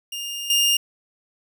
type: tone with level steps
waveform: sawtooth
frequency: 2820 Hz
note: F7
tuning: 16 cents sharp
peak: -25 / -13 dBFS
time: 0.12-0.77 s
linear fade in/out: 5 ms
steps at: 0.5 s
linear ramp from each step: 2 ms
effects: none